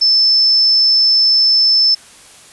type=tone; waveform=sine; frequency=5274 Hz; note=E8; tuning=in tune; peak=-8 dBFS; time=0.01-1.95 s; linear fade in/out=10 ms; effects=white hiss -41 dBFS RMS until 2.52 s + resampled to 24000 Hz